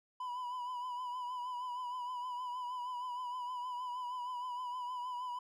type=tone with vibrato; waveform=triangle; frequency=991 Hz; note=B5; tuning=6 cents sharp; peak=-36 dBFS; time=0.2-5.39 s; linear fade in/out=5 ms; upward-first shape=triangle; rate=6.4 Hz; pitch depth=52 cents each way; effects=none